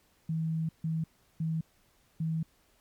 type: tone bursts at uneven times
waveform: sine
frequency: 161 Hz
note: E3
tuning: 41 cents flat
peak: -28 dBFS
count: 4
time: 0.29-0.69 / 0.84-1.04 / 1.4-1.61 / 2.2-2.43 s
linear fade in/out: 5 ms
effects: pink hiss -67 dBFS RMS until 2.8 s + MP3 96 kbps